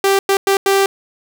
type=tone bursts at uneven times; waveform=sawtooth; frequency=392 Hz; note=G4; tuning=in tune; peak=-7 dBFS; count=4; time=0.04-0.19 / 0.29-0.37 / 0.47-0.57 / 0.66-0.86 s; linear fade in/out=2 ms; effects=none